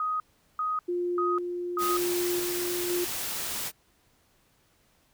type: tone bursts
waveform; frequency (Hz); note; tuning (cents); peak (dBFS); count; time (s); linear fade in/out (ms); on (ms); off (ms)
sine; 1252; D#6; +10; -26; 4; 0-1.97; 2; 200; 390
type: tone with tremolo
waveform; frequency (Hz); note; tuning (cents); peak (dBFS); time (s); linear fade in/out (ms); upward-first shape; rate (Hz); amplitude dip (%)
sine; 352.9; F4; +18; -26; 0.88-3.05; 10; square; 0.99; 35
type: noise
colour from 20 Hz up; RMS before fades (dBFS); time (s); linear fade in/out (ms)
white; -33; 1.78-3.72; 50
effects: pink hiss -66 dBFS RMS until 5.13 s